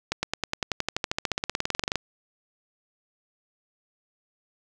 accelerating click train, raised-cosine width 0.2 ms, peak -8 dBFS, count 28, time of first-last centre 0.12-1.957 s, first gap 110 ms, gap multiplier 0.96, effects none

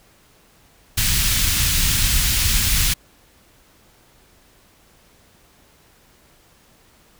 pink band-stop noise, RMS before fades -18 dBFS, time 0.97-2.94 s, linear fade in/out 10 ms, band 110 to 2500 Hz, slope 12 dB/octave, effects pink hiss -54 dBFS RMS until 7.19 s

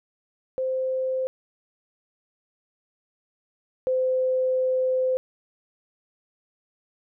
sine tone pair in turn, 520 / 514.9 Hz, C5 / C5, -11 / -28 cents, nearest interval unison, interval 17 cents, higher first, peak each -23 / -20 dBFS, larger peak second, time 0.58-1.27 / 3.87-5.17 s, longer second, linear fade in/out 0 ms, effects none

